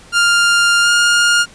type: tone with pitch glide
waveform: sawtooth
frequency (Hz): 1400 to 1416.3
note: F6 to F6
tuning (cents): +4 to +24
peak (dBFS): -6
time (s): 0.12-1.46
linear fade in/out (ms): 50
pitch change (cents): +20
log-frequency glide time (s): 0.82-0.89
effects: pink hiss -42 dBFS RMS until 1.54 s + resampled to 22050 Hz